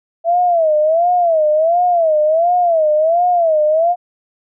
sine tone with vibrato, 659 Hz, E5, 1 cent flat, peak -10 dBFS, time 0.24-3.96 s, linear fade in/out 50 ms, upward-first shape sine, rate 1.4 Hz, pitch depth 150 cents each way, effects none

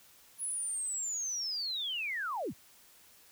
sine linear sweep, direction down, 10548 to 51.2 Hz, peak -33 dBFS, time 0.38-2.54 s, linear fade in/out 50 ms, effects white hiss -60 dBFS RMS until 3.31 s

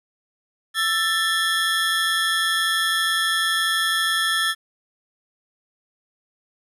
square tone cluster, 1330 / 1767 / 3274 / 3446 Hz, E6 / A6 / G#7 / A7, +15 / +7 / -25 / -37 cents, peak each -27 / -23 / -26 / -28 dBFS, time 0.74-4.55 s, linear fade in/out 50 ms, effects resampled to 32000 Hz + 9-bit

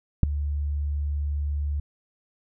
sine tone with ADSR envelope, 72.7 Hz, D2, 17 cents flat, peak -6 dBFS, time 0.23-1.8 s, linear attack 3 ms, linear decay 4 ms, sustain -18 dB, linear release 5 ms, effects none

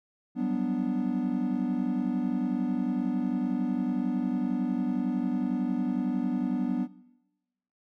triangle chord, G major seventh, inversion third, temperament equal, 185 / 196 / 246.9 / 293.7 Hz, F#3 / G3 / B3 / D4, 0 / 0 / 0 / 0 cents, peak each -32 / -32 / -26 / -30 dBFS, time 0.35-6.88 s, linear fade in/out 50 ms, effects noise-tail reverb RT60 1.0 s tail -20 dB re dry + tanh soft clip ceiling -14 dBFS

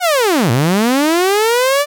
sawtooth linear two-way sweep, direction down then up, 751 to 110 to 592 Hz, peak -7 dBFS, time 0-1.86 s, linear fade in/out 50 ms, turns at 0.51 s, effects none

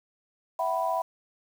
sine chord, E suspended second, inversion none, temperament equal with one note detuned, 659.3 / 754.2 / 987.8 Hz, E5 / F#5 / B5, 0 / +33 / 0 cents, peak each -29 / -30 / -29 dBFS, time 0.59-1.02 s, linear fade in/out 5 ms, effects 8-bit

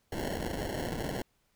blue noise with sample-and-hold, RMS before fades -35 dBFS, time 0.12-1.22 s, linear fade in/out 5 ms, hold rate 1225 Hz, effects pink hiss -73 dBFS RMS until 1.55 s

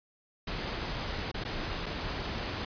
pink noise with dropouts, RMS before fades -35 dBFS, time 0.47-2.65 s, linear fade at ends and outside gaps 5 ms, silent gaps 1.316-1.342 / 1.439-1.449 / 1.86-1.863 s, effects resampled to 11025 Hz

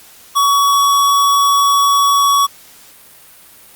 square tone, 1127 Hz, C#6, 28 cents sharp, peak -10 dBFS, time 0.35-2.47 s, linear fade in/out 20 ms, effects white hiss -42 dBFS RMS until 3.75 s + Opus 48 kbps

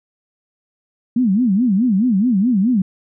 sine tone with vibrato, 219 Hz, A3, 8 cents flat, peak -12 dBFS, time 1.16-2.82 s, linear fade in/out 5 ms, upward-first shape sine, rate 4.7 Hz, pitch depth 280 cents each way, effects none

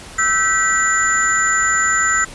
sine tone cluster, 1314 / 1548 / 1951 / 7070 Hz, E6 / G6 / B6 / A8, -6 / -22 / -22 / +7 cents, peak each -19 dBFS, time 0.18-2.25 s, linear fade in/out 10 ms, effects pink hiss -36 dBFS RMS until 2.34 s + resampled to 24000 Hz

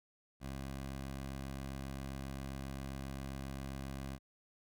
15% pulse tone, 67.5 Hz, C#2, 45 cents flat, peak -35 dBFS, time 0.4-4.19 s, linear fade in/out 50 ms, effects none

